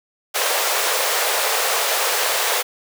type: high-pass noise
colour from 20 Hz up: pink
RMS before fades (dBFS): -20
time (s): 0.34-2.63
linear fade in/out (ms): 20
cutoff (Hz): 440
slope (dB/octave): 48
effects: none